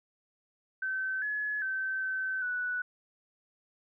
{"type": "tone with pitch steps", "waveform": "sine", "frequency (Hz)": [1536, 1699, 1543, 1534, 1480], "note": ["G6", "G#6", "G6", "G6", "F#6"], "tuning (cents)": [-36, 39, -28, -38, 0], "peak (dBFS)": -30, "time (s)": [0.82, 2.82], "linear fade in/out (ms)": 5, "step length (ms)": 400, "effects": []}